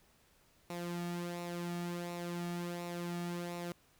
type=tone with flanger; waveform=sawtooth; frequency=173.8 Hz; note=F3; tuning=8 cents flat; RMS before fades=-40 dBFS; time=0.7-3.72 s; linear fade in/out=2 ms; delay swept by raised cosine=0.62 to 2.02 ms; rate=1.4 Hz; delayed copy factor=-0.55; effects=pink hiss -68 dBFS RMS until 3.99 s